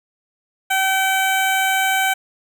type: tone with notch filter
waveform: 15% pulse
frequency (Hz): 767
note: G5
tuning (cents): -38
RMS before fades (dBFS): -18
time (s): 0.7-2.14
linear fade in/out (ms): 10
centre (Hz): 4700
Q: 1.4
effects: none